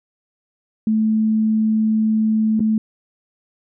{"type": "tone with dropouts", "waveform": "sine", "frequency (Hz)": 218.3, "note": "A3", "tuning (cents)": -13, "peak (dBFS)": -14, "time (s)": [0.87, 2.78], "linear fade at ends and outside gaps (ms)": 2, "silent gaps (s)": [2.595, 2.604], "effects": []}